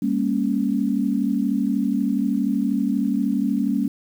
sine chord, G diminished, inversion none, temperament equal with one note detuned, 200.5 / 233.1 / 277.2 Hz, G3 / Bb3 / Db4, +39 / 0 / 0 cents, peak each -23 dBFS, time 0.02-3.88 s, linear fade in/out 5 ms, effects 8-bit

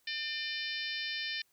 harmonic tone, 600 Hz, D5, 37 cents sharp, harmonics 3 / 4 / 5 / 6 / 7 / 8 / 9, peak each -40 / -41 / -42 / -43 / -43 / -44 / -45 dBFS, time 0.07-1.42 s, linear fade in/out 5 ms, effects white hiss -72 dBFS RMS until 1.52 s

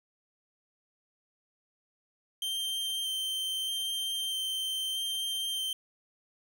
45% pulse tone with vibrato, 3136 Hz, G7, in tune, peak -31 dBFS, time 2.42-5.73 s, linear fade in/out 2 ms, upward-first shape square, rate 0.79 Hz, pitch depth 9 cents each way, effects none

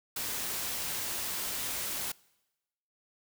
white noise, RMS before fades -35 dBFS, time 0.16-2.12 s, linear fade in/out 5 ms, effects noise-tail reverb RT60 1.0 s tail -24 dB re dry

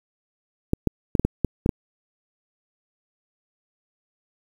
clicks, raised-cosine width 3 ms, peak -6 dBFS, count 8, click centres 0.734 / 0.873 / 1.152 / 1.196 / 1.25 / 1.447 / 1.661 / 1.692 s, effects 7-bit

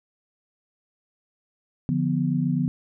sine chord, B diminished, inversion first, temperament equal, 146.83 / 174.61 / 246.9 Hz, D3 / F3 / B3, 0 / 0 / 0 cents, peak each -25 dBFS, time 1.89-2.68 s, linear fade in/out 0 ms, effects none

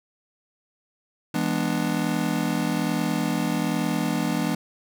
square chord, E dominant seventh, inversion none, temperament just, 164.81 / 206 / 247.2 / 296.7 Hz, E3 / G#3 / B3 / D4, 0 / -14 / +2 / +18 cents, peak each -29 dBFS, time 1.34-4.55 s, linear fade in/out 5 ms, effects none

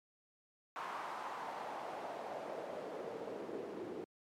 pink noise with band-pass filter sweep, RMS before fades -44 dBFS, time 0.76-4.04 s, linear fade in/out 0 ms, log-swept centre 1100 to 360 Hz, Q 2.6, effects high-pass 150 Hz 12 dB/octave + MP3 96 kbps

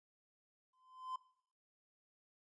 triangle tone with exponential growth, 1028 Hz, C6, 31 cents flat, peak -36 dBFS, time 0.73-1.16 s, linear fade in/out 5 ms, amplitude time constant 92 ms, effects noise-tail reverb RT60 0.6 s tail -18 dB re dry + resampled to 22050 Hz

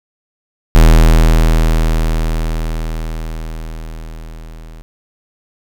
square tone with level ramp, 40.15 Hz, E1, 45 cents flat, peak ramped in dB -3 to -32 dBFS, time 0.75-4.82 s, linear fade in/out 0 ms, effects none

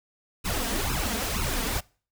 pink noise with flanger, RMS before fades -28 dBFS, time 0.44-1.81 s, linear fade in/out 20 ms, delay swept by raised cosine 0.74 to 4.44 ms, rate 2.1 Hz, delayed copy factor +0.95, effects noise-tail reverb RT60 0.4 s tail -24 dB re dry

